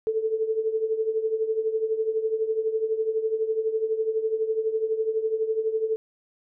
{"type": "tone with tremolo", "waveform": "sine", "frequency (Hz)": 441.1, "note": "A4", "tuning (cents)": 4, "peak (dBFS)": -19, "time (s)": [0.07, 5.96], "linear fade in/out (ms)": 0, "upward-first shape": "triangle", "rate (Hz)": 12, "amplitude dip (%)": 80, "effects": []}